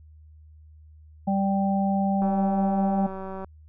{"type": "harmonic tone", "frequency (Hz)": 196, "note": "G3", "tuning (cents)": 0, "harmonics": [1, 3, 4], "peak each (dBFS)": [-22, -32, -27], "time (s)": [1.27, 3.07], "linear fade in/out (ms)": 10}
{"type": "click train", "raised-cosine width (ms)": 1, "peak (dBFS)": -23, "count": 235, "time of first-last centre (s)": [2.22, 3.445], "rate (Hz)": 191}
{"effects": ["added 77 Hz sine -47 dBFS peak until 3.68 s"]}